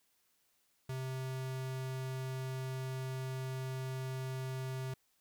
square tone, 130.81 Hz, C3, in tune, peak -38 dBFS, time 0.89-4.94 s, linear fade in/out 5 ms, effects white hiss -75 dBFS RMS until 5.2 s

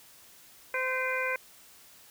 harmonic tone with a mistuned harmonic, 515 Hz, C5, 28 cents flat, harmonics 1 / 2 / 3 / 4 / 5, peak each -34 / -36 / -33 / -34 / -35 dBFS, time 0.74-1.36 s, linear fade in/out 2 ms, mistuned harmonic 5, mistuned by -110 cents, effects white hiss -55 dBFS RMS until 2.1 s

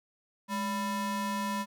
square ring-modulated tone, 392 Hz, G4, in tune, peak -28 dBFS, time 0.48-1.66 s, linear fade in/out 50 ms, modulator 600 Hz, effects none

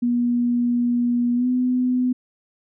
sine tone with pitch glide, 241.2 to 251.2 Hz, B3 to B3, -41 to +30 cents, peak -17 dBFS, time 0.02-2.13 s, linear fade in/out 10 ms, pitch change +71 cents, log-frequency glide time 1.35-1.47 s, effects none

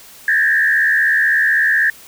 sine tone with frequency modulation, 1736 Hz, A6, 24 cents flat, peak -11 dBFS, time 0.28-1.9 s, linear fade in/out 2 ms, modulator 76.1 Hz, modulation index 1.5, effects white hiss -41 dBFS RMS until 2.07 s

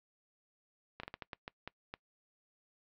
slowing click train, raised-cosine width 0.3 ms, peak -25 dBFS, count 9, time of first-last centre 1-1.94 s, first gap 34 ms, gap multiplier 1.34, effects noise-tail reverb RT60 0.1 s tail -23 dB re dry + low-pass 4000 Hz 12 dB/octave

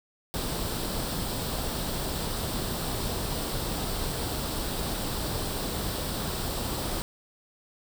pink noise with comb filter, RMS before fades -31 dBFS, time 0.34-7.02 s, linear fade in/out 0 ms, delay 0.23 ms, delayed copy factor +0.5, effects none

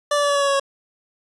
25% pulse tone with pitch steps, 584 / 579.3 / 574.6 / 570 / 565.4 / 560.9 / 556.3 / 551.9 Hz, D5 / D5 / D5 / C#5 / C#5 / C#5 / C#5 / C#5, -10 / -24 / -38 / +48 / +34 / +20 / +6 / -8 cents, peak -13 dBFS, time 0.11-0.598 s, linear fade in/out 5 ms, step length 61 ms, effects resampled to 24000 Hz

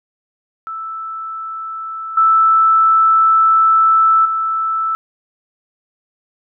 sine tone with level steps, 1318.5 Hz, E6, in tune, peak -23 / -8 / -15 dBFS, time 0.67-4.95 s, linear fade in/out 0 ms, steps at 2.17 / 4.25 s, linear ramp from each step 5 ms, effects none

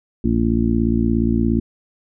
harmonic tone, 57.1 Hz, A#1, 35 cents flat, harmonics 1 / 2 / 3 / 4 / 5 / 6, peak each -22 / -23 / -28 / -18 / -23 / -24 dBFS, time 0.24-1.6 s, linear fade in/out 5 ms, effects none

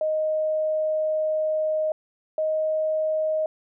sine tone pair in turn, 622.3 / 625.3 Hz, D#5 / D#5, 0 / +8 cents, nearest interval unison, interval 8 cents, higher second, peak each -21 dBFS, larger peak neither, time 0.01-1.92 / 2.38-3.46 s, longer first, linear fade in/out 2 ms, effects none

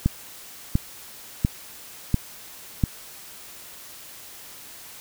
click train, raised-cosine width 5 ms, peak -6 dBFS, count 5, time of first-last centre 0.06-2.838 s, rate 1.44 Hz, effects white hiss -43 dBFS RMS until 5 s

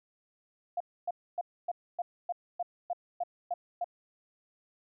sine tone bursts, 703 Hz, F5, 11 cents sharp, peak -29 dBFS, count 11, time 0.77-3.844 s, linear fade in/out 5 ms, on 34 ms, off 270 ms, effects none

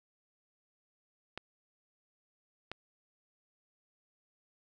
clicks, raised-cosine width 0.3 ms, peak -23 dBFS, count 2, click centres 1.376 / 2.716 s, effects none

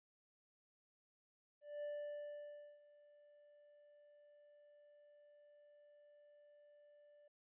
triangle tone with ADSR envelope, 587.3 Hz, D5, in tune, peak -40 dBFS, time 1.61-7.28 s, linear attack 220 ms, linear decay 960 ms, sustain -22 dB, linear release 4 ms, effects resampled to 8000 Hz

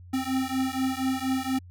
square beating tone pair, 260.1 / 264.3 Hz, C4 / C4, -10 / +18 cents, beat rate 4.2 Hz, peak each -29 dBFS, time 0.13-1.59 s, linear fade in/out 10 ms, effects added 89 Hz sine -44 dBFS peak until 1.7 s

